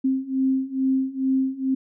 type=beating tone pair; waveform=sine; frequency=263.2 / 265.5 Hz; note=C4 / C4; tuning=+10 / +25 cents; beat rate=2.3 Hz; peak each=-24 / -22 dBFS; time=0.04-1.75 s; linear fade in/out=10 ms; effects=none